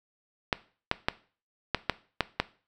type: clicks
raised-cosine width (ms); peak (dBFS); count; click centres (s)
0.3; -7; 7; 0.528 / 0.914 / 1.085 / 1.747 / 1.897 / 2.207 / 2.4
effects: noise-tail reverb RT60 0.4 s tail -18 dB re dry